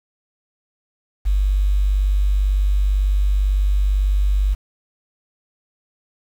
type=tone with quantisation; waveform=sine; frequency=49 Hz; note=G1; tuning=in tune; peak=-14 dBFS; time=1.25-4.55 s; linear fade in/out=20 ms; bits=7; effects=none